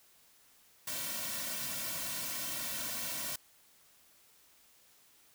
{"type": "noise with comb filter", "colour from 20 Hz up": "white", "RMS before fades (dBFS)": -38, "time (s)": [0.87, 3.36], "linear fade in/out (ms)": 5, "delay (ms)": 2.4, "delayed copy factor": -1, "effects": ["white hiss -64 dBFS RMS until 5.34 s"]}